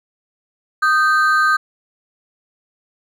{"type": "ring-modulated tone", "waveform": "triangle", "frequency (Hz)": 1396.9, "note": "F6", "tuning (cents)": 0, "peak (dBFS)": -7, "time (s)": [0.82, 1.57], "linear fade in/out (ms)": 10, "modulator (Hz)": 160, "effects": []}